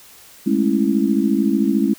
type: chord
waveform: sine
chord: A major seventh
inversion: third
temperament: just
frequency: 206.2 / 220 / 275 / 330 Hz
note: G#3 / A3 / C#4 / E4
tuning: -12 / 0 / -14 / +2 cents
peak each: -19 / -21 / -19 / -21 dBFS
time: 0.46-1.94 s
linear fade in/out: 10 ms
effects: white hiss -45 dBFS RMS until 1.98 s